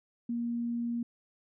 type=tone; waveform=sine; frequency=236.1 Hz; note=A#3; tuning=22 cents sharp; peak=-30 dBFS; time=0.29-1.03 s; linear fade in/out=5 ms; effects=none

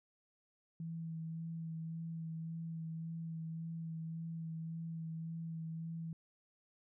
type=tone with vibrato; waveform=sine; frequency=163.3 Hz; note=E3; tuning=16 cents flat; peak=-40 dBFS; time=0.8-6.13 s; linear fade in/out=2 ms; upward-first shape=sine; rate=1.8 Hz; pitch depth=17 cents each way; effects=none

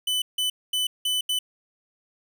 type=tone bursts at uneven times; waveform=45% pulse; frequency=3000 Hz; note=F#7; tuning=23 cents sharp; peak=-22 dBFS; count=5; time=0.07-0.22 / 0.38-0.5 / 0.73-0.87 / 1.05-1.21 / 1.29-1.39 s; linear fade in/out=5 ms; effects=none

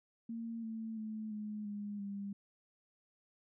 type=tone with pitch steps; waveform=sine; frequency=229.2 / 223.1 / 217.1 / 211.3 / 205.6 / 200.1 Hz; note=A#3 / A3 / A3 / G#3 / G#3 / G3; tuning=-29 / +24 / -23 / +30 / -17 / +36 cents; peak=-39 dBFS; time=0.29-2.33 s; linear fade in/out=5 ms; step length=340 ms; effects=none

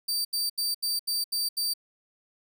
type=tone bursts; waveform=sawtooth; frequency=4645 Hz; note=D8; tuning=20 cents flat; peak=-23 dBFS; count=7; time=0.08-1.738 s; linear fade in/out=10 ms; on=170 ms; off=78 ms; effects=none

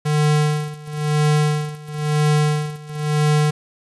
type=tone with tremolo; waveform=square; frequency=150.4 Hz; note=D3; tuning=42 cents sharp; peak=-14 dBFS; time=0.05-3.51 s; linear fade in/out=10 ms; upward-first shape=sine; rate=0.99 Hz; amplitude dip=90%; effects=resampled to 24000 Hz + 7-bit

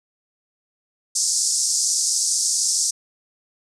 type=band-pass noise; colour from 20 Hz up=pink; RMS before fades=-21 dBFS; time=1.15-2.91 s; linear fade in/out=10 ms; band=5100 to 9100 Hz; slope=48 dB/octave; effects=none

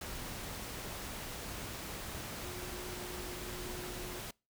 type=tone in noise; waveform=sine; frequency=360 Hz; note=F#4; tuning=47 cents flat; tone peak=-46 dBFS; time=2.44-4.2 s; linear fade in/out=5 ms; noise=pink; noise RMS=-43 dBFS; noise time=0.01-4.31 s; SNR=-6 dB; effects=noise-tail reverb RT60 0.3 s tail -26 dB re dry

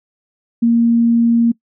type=tone; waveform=sine; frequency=233.1 Hz; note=A#3; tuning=in tune; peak=-9 dBFS; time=0.62-1.52 s; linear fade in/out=10 ms; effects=noise-tail reverb RT60 0.1 s tail -22 dB re dry

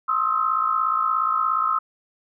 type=tone cluster; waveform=sine; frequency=1058 / 1265 / 1322 Hz; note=C6 / D#6 / E6; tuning=+19 / +28 / +5 cents; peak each=-26 / -22 / -23 dBFS; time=0.08-1.79 s; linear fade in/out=10 ms; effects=none

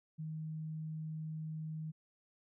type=tone; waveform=sine; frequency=157 Hz; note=D#3; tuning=16 cents sharp; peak=-39 dBFS; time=0.18-1.92 s; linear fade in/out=20 ms; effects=none

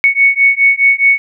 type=beating tone pair; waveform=sine; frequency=2217 / 2221.8 Hz; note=C#7 / C#7; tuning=0 / +3 cents; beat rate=4.8 Hz; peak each=-10 dBFS; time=0.04-1.18 s; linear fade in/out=0 ms; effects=none

